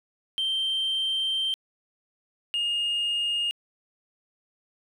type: tone pair in turn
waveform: sine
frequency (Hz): 3136 / 2842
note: G7 / F7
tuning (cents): 0 / +30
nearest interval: major second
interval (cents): 170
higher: first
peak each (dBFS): -22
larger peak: neither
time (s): 0.38-1.54 / 2.54-3.51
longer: first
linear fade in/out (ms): 0
effects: tanh soft clip ceiling -22 dBFS + 10-bit